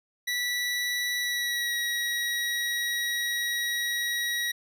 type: tone with pitch glide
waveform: 25% pulse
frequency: 1956 to 1910.2 Hz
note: B6 to A#6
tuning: -17 to +42 cents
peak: -23 dBFS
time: 0.27-4.52 s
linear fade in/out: 10 ms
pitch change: -41 cents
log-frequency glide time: 1.2-1.74 s
effects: none